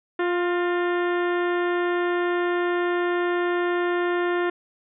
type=harmonic tone with a mistuned harmonic; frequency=351.3 Hz; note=F4; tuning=10 cents sharp; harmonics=1 / 2 / 3 / 4 / 5 / 6 / 7 / 8 / 9 / 10; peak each=-22 / -31 / -32 / -32 / -32 / -41 / -45 / -45 / -48 / -48 dBFS; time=0.19-4.5 s; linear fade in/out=5 ms; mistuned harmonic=5; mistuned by=+37 cents; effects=none